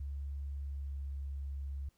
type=tone with pitch glide; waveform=sine; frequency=70 to 69.28 Hz; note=C#2 to C#2; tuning=+18 to 0 cents; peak=-37 dBFS; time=0-1.89 s; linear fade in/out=5 ms; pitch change=-18 cents; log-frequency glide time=0.55-1.08 s; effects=pink hiss -75 dBFS RMS until 1.97 s